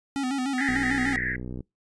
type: tone with vibrato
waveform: square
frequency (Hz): 264.9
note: C4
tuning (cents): +22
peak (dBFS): -26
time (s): 0.16-1.16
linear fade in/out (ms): 0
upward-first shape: square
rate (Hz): 6.7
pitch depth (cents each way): 76
type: band-pass noise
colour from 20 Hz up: pink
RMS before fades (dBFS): -29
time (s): 0.58-1.36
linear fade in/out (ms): 2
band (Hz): 1700 to 2000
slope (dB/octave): 96
type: click train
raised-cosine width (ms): 3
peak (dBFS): -23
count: 58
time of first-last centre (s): 0.69-1.606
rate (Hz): 62.2
effects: noise-tail reverb RT60 0.2 s tail -26 dB re dry + resampled to 22050 Hz